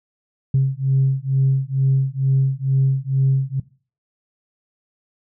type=beating tone pair; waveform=sine; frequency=133.4 / 135.6 Hz; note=C3 / C#3; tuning=+34 / -38 cents; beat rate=2.2 Hz; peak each=-17 dBFS; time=0.54-3.6 s; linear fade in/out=5 ms; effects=noise-tail reverb RT60 0.4 s tail -20 dB re dry + tanh soft clip ceiling -9 dBFS